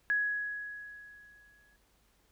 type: tone with exponential decay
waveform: sine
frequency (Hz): 1673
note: G#6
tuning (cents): +12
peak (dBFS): -25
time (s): 0.1-1.76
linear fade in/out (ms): 0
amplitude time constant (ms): 360
effects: added 50 Hz sine -70 dBFS peak until 2.31 s + pink hiss -70 dBFS RMS until 2.31 s